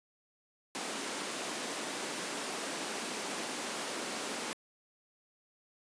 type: high-pass noise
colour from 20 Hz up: pink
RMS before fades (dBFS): -38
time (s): 0.75-4.53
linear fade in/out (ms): 0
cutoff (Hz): 230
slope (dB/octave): 24
effects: resampled to 22050 Hz